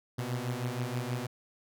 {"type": "beating tone pair", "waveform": "sawtooth", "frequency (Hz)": [120.3, 126.6], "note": ["B2", "B2"], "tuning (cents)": [-45, 43], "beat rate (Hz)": 6.3, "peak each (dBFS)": -31, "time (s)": [0.18, 1.27], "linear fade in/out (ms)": 10, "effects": []}